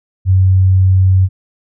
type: tone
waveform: sine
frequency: 94 Hz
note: F#2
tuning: 28 cents sharp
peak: -6 dBFS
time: 0.25-1.29 s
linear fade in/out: 50 ms
effects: none